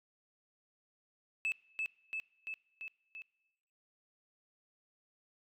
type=tone with echo; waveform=sine; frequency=2616 Hz; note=E7; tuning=14 cents flat; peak=-29 dBFS; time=1.45-1.52 s; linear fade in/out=0 ms; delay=340 ms; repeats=5; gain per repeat=-3 dB; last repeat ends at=3.22 s; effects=noise-tail reverb RT60 1.0 s tail -22 dB re dry + tanh soft clip ceiling -29 dBFS